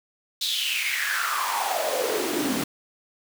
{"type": "noise with high-pass filter sweep", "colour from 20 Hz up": "pink", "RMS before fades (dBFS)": -26, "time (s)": [0.41, 2.64], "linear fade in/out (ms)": 5, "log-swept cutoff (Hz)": [4000, 220], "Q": 6, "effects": []}